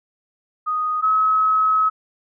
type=tone pair in turn; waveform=sine; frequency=1244.5 / 1282.4 Hz; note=D#6 / E6; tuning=0 / -48 cents; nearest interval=minor second; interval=52 cents; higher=second; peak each=-19 / -14 dBFS; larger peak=second; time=0.66-1.02 / 1.02-1.9 s; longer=second; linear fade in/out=20 ms; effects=none